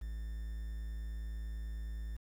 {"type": "tone with quantisation", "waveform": "triangle", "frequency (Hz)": 54.7, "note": "A1", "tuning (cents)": -9, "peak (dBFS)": -36, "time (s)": [0.01, 2.17], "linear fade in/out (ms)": 10, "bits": 10, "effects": []}